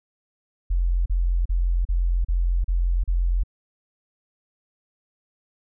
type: tone bursts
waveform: sine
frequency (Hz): 43.65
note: F1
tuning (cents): 0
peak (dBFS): -18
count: 7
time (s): 0.7-3.436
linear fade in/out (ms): 10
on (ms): 360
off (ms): 36
effects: none